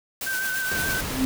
white noise with tremolo, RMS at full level -30 dBFS, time 0.21-1.01 s, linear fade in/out 2 ms, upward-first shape triangle, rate 8.9 Hz, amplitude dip 45%
sine tone with vibrato, 1540 Hz, G6, 31 cents flat, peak -25 dBFS, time 0.26-1.01 s, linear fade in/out 10 ms, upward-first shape sine, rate 6.9 Hz, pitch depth 34 cents each way
pink noise, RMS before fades -30 dBFS, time 0.71-1.25 s, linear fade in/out 5 ms
sine tone with exponential growth, 261.6 Hz, C4, in tune, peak -17 dBFS, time 0.96-1.25 s, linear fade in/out 0 ms, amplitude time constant 61 ms
effects none

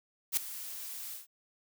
blue noise with ADSR envelope, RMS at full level -26 dBFS, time 0.32-1.27 s, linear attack 50 ms, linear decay 5 ms, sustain -16 dB, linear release 140 ms, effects none

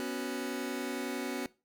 sawtooth chord, B suspended second, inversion none, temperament just, 246.9 / 277.8 / 370.4 Hz, B3 / C#4 / F#4, 0 / +4 / +2 cents, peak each -34 dBFS, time 0-1.46 s, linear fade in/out 0 ms, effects noise-tail reverb RT60 0.3 s tail -20 dB re dry

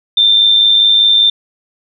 sine tone with amplitude modulation, 3579 Hz, A7, 29 cents sharp, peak -4 dBFS, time 0.17-1.3 s, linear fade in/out 5 ms, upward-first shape sine, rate 105 Hz, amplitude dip 45%, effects none

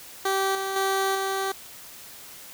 15% pulse tone with level steps, 387.5 Hz, G4, 20 cents flat, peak -16 / -21 / -16 / -19 dBFS, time 0.25-1.52 s, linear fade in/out 5 ms, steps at 0.55 / 0.76 / 1.15 s, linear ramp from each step 2 ms, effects white hiss -44 dBFS RMS until 2.53 s

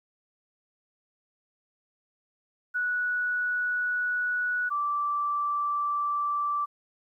sine tone pair in turn, 1471 / 1167.5 Hz, F#6 / D6, -11 / -11 cents, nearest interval major third, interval 400 cents, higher first, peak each -25 dBFS, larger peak neither, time 2.74-4.7 / 4.7-6.66 s, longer neither, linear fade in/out 20 ms, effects 11-bit

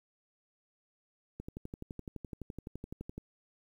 click train, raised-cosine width 3 ms, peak -28 dBFS, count 22, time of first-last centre 1.4-3.18 s, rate 11.8 Hz, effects 10-bit

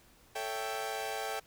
sawtooth chord, A dominant seventh, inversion none, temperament equal with one note detuned, 440 / 557.6 / 659.3 / 784 Hz, A4 / C#5 / E5 / G5, 0 / +10 / 0 / 0 cents, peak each -37 / -40 / -38 / -34 dBFS, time 0.35-1.4 s, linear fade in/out 10 ms, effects pink hiss -62 dBFS RMS until 1.46 s

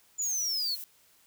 sine linear sweep, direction down, 7040 to 4199 Hz, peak -28 dBFS, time 0.18-0.76 s, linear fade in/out 20 ms
violet noise, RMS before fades -41 dBFS, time 0.22-0.84 s, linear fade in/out 0 ms
effects white hiss -63 dBFS RMS until 1.26 s

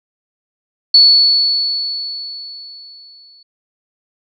sine tone with exponential decay, 4427 Hz, C#8, 3 cents flat, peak -3 dBFS, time 0.94-3.43 s, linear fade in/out 5 ms, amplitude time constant 540 ms, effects none

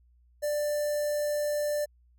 square tone with notch filter, 591 Hz, D5, 11 cents sharp, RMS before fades -29 dBFS, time 0.42-1.86 s, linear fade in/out 20 ms, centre 2800 Hz, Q 0.5, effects added 60 Hz sine -59 dBFS peak until 2.18 s

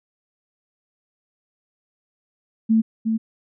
sine tone with echo, 222.6 Hz, A3, 20 cents sharp, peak -13 dBFS, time 2.69-2.82 s, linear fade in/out 20 ms, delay 360 ms, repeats 1, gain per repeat -5 dB, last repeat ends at 3.18 s, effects none

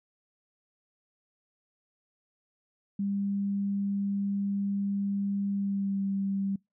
sine tone with pitch glide, 199.5 to 196.19 Hz, G3 to G3, +31 to +2 cents, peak -27 dBFS, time 2.99-6.56 s, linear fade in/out 5 ms, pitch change -29 cents, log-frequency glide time 5.52-6.02 s, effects noise-tail reverb RT60 0.2 s tail -26 dB re dry

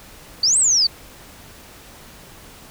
sine exponential two-way sweep, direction up then down, 4435 to 8490 to 4435 Hz, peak -13 dBFS, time 0.43-0.87 s, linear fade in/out 5 ms, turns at 0.58 s, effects pink hiss -43 dBFS RMS until 2.7 s

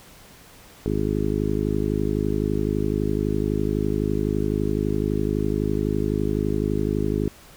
harmonic tone, 51.9 Hz, G#1, in tune, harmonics 1 / 2 / 3 / 4 / 5 / 6 / 7 / 8, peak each -29 / -29 / -29 / -29 / -29 / -29 / -29 / -29 dBFS, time 0.86-7.28 s, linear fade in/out 0 ms, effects pink hiss -48 dBFS RMS until 7.56 s

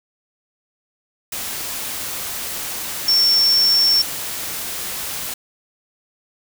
sine tone in noise, 5440 Hz, F8, 46 cents flat, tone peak -12 dBFS, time 3.08-4.02 s, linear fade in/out 5 ms, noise white, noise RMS -27 dBFS, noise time 1.32-5.34 s, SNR +12 dB, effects none

